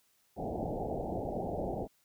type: low-pass noise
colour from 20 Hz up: white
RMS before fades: -36 dBFS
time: 0.36-1.88 s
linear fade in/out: 50 ms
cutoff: 810 Hz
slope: 96 dB/octave
effects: white hiss -71 dBFS RMS until 2.04 s